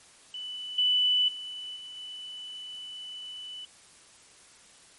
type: tone with level steps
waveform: sine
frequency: 2985 Hz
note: F#7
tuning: 15 cents sharp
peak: -35 / -21 / -36 / -40 / -38 dBFS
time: 0.34-3.65 s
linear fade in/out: 2 ms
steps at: 0.78 / 1.28 / 1.76 / 1.97 s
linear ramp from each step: 5 ms
effects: white hiss -55 dBFS RMS until 4.98 s + MP3 48 kbps